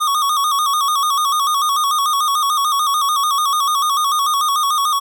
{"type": "tone with vibrato", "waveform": "square", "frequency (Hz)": 1170, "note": "D6", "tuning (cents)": -7, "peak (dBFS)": -15, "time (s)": [0, 5], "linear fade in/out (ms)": 20, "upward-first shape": "square", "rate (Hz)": 6.8, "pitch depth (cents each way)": 81, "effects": []}